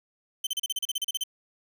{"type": "tone bursts", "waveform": "sawtooth", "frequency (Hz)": 3082, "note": "G7", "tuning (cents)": -30, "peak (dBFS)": -23, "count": 13, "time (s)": [0.44, 1.237], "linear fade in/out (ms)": 5, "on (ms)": 29, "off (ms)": 35, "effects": []}